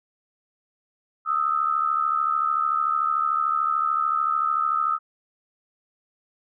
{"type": "tone pair together", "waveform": "sine", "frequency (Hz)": [1244.5, 1318], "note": ["D#6", "E6"], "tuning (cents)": [0, -1], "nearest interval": "minor second", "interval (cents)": 99, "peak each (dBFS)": -23, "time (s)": [1.25, 4.99], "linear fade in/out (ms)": 50, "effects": []}